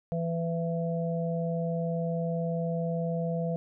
harmonic tone, 167.1 Hz, E3, 24 cents sharp, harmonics 1 / 3 / 4, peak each -29 / -34 / -35 dBFS, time 0.12-3.56 s, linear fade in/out 0 ms, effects none

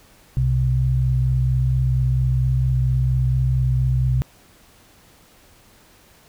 sine tone pair together, 63.2 / 127.57 Hz, B1 / C3, +41 / -43 cents, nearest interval octave, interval 1216 cents, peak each -21 / -17 dBFS, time 0.37-4.22 s, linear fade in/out 0 ms, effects pink hiss -52 dBFS RMS until 6.28 s

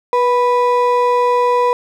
triangle ring-modulated tone, 738 Hz, F#5, 5 cents flat, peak -6 dBFS, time 0.13-1.73 s, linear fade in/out 0 ms, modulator 250 Hz, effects none

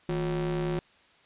square ring-modulated tone, 98 Hz, G2, in tune, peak -25 dBFS, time 0.09-0.79 s, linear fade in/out 0 ms, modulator 259 Hz, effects white hiss -60 dBFS RMS until 1.25 s + resampled to 8000 Hz

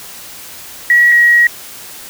sine tone pair in turn, 1919 / 1903.5 Hz, A#6 / A#6, +50 / +36 cents, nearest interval unison, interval 14 cents, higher first, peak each -5 dBFS, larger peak neither, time 0.9-1.12 / 1.12-1.47 s, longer second, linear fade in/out 2 ms, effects white hiss -32 dBFS RMS until 2.09 s

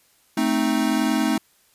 square chord, A diminished, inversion none, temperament equal, 220 / 261.6 / 311.1 Hz, A3 / C4 / Eb4, 0 / 0 / 0 cents, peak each -24 dBFS, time 0.37-1.38 s, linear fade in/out 5 ms, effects white hiss -60 dBFS RMS until 1.74 s + resampled to 32000 Hz

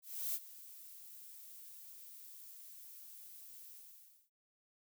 violet noise with ADSR envelope, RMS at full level -37 dBFS, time 0.02-4.3 s, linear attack 320 ms, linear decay 50 ms, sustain -17 dB, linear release 600 ms, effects none

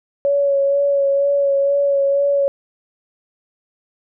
sine tone with vibrato, 560 Hz, C#5, 18 cents sharp, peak -13 dBFS, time 0.25-2.48 s, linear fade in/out 0 ms, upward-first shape sine, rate 2.1 Hz, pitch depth 20 cents each way, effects none

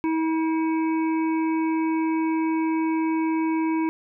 harmonic tone, 321.2 Hz, E4, 45 cents flat, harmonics 1 / 3 / 5 / 7 / 8, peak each -21 / -30 / -44 / -37 / -46 dBFS, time 0.04-3.89 s, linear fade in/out 0 ms, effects none

